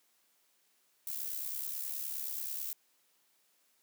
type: noise with amplitude modulation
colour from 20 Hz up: violet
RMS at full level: -36 dBFS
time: 1.07-2.73 s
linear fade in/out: 2 ms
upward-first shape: sine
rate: 69.4 Hz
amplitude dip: 60%
effects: white hiss -72 dBFS RMS until 3.82 s + high-pass 200 Hz 12 dB/octave